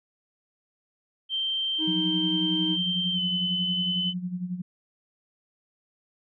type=tone with pitch glide; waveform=sine; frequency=3136 to 3027 Hz; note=G7 to F#7; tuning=0 to +39 cents; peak=-25 dBFS; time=1.29-4.14 s; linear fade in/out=50 ms; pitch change=-61 cents; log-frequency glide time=3.14-3.2 s
type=tone; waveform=triangle; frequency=314.3 Hz; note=D#4; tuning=18 cents sharp; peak=-25 dBFS; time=1.78-2.78 s; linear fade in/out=50 ms
type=tone with tremolo; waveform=sine; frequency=180 Hz; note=F#3; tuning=47 cents flat; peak=-26 dBFS; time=1.87-4.62 s; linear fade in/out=10 ms; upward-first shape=sine; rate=11 Hz; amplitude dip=70%
effects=none